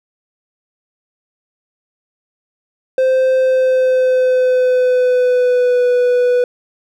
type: tone with pitch glide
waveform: triangle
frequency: 520 to 493.1 Hz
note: C5 to B4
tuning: -11 to -3 cents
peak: -8 dBFS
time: 2.98-6.44 s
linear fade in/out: 2 ms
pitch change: -92 cents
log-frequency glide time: 3.36-5.85 s
effects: none